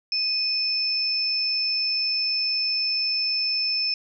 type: tone pair together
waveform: sine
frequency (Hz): 2489 / 5274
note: D#7 / E8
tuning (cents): 0 / 0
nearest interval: octave + minor second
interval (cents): 1300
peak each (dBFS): -31 / -22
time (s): 0.12-3.94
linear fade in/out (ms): 2
effects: none